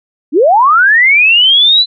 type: linear sweep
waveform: sine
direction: up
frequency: 252.3 to 4056 Hz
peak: -4 dBFS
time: 0.32-1.86 s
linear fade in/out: 50 ms
effects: none